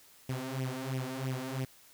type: tone with flanger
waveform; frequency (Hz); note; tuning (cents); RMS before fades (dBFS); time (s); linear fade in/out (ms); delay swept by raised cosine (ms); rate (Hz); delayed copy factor
sawtooth; 130.81; C3; 0; -36; 0.29-1.65; 5; 0.34 to 4.44; 3; +0.8
effects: white hiss -59 dBFS RMS until 1.93 s